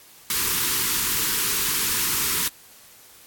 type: band-stop noise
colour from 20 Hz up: white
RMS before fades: -23 dBFS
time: 0.3-2.48 s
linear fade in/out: 2 ms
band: 470 to 900 Hz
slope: 96 dB/octave
effects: white hiss -49 dBFS RMS until 3.26 s + AAC 64 kbps